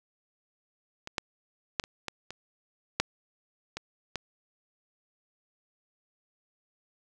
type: clicks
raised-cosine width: 0.2 ms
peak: -21 / -11 / -9 / -23 / -16 / -22 / -6 / -18 / -15 dBFS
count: 9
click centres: 1.074 / 1.182 / 1.798 / 1.839 / 2.083 / 2.306 / 3 / 3.77 / 4.157 s
effects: none